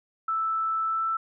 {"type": "tone with pitch glide", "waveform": "sine", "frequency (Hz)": [1318.5, 1326.9], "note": ["E6", "E6"], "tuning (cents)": [0, 11], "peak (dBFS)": -24, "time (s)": [0.28, 1.17], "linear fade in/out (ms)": 5, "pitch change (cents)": 11, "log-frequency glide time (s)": [0.86, 1.05], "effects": []}